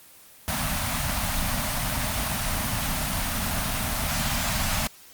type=band-stop noise; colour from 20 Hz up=pink; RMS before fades=-26 dBFS; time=0.48-4.87 s; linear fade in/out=0 ms; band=270 to 580 Hz; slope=96 dB/octave; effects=white hiss -50 dBFS RMS until 5.13 s + Opus 24 kbps